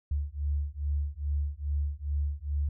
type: beating tone pair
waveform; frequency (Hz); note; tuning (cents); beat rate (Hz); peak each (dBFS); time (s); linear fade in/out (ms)
sine; 71.3 / 73.7; C#2 / D2; +49 / +7; 2.4; -31; 0.11-2.69; 5
effects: none